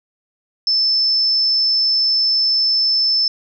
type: tone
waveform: sine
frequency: 5274 Hz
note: E8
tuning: in tune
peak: -13 dBFS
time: 0.67-3.28 s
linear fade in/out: 2 ms
effects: none